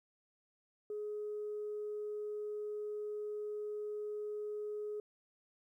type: tone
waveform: sine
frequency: 420 Hz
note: G#4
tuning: 19 cents sharp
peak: -37 dBFS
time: 0.9-5 s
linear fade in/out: 2 ms
effects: tanh soft clip ceiling -34 dBFS + 13-bit